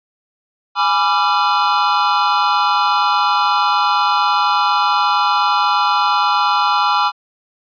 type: chord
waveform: square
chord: G# diminished seventh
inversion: none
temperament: equal with one note detuned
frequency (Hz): 830.6 / 987.8 / 1174.7 / 1368.2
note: G#5 / B5 / D6 / F6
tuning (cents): 0 / 0 / 0 / -36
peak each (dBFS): -19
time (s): 0.75-7.12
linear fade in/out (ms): 50
effects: resampled to 11025 Hz